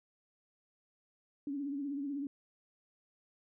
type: tone with vibrato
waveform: sine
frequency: 281.8 Hz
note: C#4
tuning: 29 cents sharp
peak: -35 dBFS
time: 1.47-2.27 s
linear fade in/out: 2 ms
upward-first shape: sine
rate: 16 Hz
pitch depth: 68 cents each way
effects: none